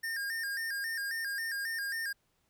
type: tone with vibrato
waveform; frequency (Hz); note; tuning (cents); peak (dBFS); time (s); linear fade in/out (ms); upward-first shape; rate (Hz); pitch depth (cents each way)
square; 1715; A6; -45; -34; 0.03-2.13; 10; square; 3.7; 100
effects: pink hiss -75 dBFS RMS until 2.49 s